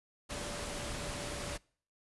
sine tone in noise, 580 Hz, D5, 22 cents flat, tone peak -47 dBFS, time 0.29-1.58 s, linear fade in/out 20 ms, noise pink, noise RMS -40 dBFS, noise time 0.29-1.58 s, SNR -10 dB, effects noise-tail reverb RT60 0.5 s tail -25 dB re dry + resampled to 24000 Hz

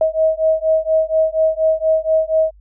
sine beating tone pair, 634 / 638.2 Hz, D#5 / D#5, +32 / +44 cents, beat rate 4.2 Hz, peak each -16 dBFS, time 0.01-2.51 s, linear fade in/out 2 ms, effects added 50 Hz sine -43 dBFS peak until 2.6 s

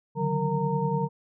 sine tone cluster, 143.6 / 153.6 / 186.2 / 462 / 921 Hz, D3 / D#3 / F#3 / A#4 / A#5, -39 / -22 / +11 / -16 / -21 cents, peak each -30 dBFS, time 0.15-1.09 s, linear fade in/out 50 ms, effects none

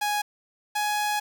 sawtooth tone pair in turn, 830.6 / 836.4 Hz, G#5 / G#5, 0 / +12 cents, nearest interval unison, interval 12 cents, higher second, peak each -20 dBFS, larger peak neither, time 0.01-0.22 / 0.75-1.2 s, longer second, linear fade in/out 10 ms, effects 8-bit

